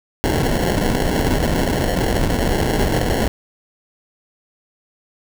pink noise with sample-and-hold, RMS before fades -18 dBFS, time 0.24-3.28 s, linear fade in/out 0 ms, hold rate 1225 Hz, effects none

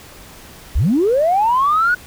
sine linear sweep, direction up, 36.22 to 1489 Hz, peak -11 dBFS, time 0.75-1.95 s, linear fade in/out 10 ms, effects tanh soft clip ceiling -7 dBFS + pink hiss -40 dBFS RMS until 2.06 s

